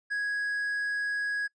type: tone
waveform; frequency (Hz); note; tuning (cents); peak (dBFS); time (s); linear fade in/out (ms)
triangle; 1661.2; G#6; 0; -26; 0.1-1.48; 20
effects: noise-tail reverb RT60 0.1 s tail -24 dB re dry + resampled to 22050 Hz